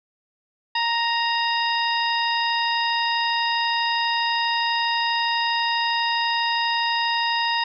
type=harmonic tone with a mistuned harmonic; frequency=932.3 Hz; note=A#5; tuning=in tune; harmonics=1 / 2 / 3 / 4 / 5; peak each=-23 / -26 / -28 / -29 / -30 dBFS; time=0.75-7.64 s; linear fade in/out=5 ms; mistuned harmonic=5; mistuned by=+100 cents; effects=none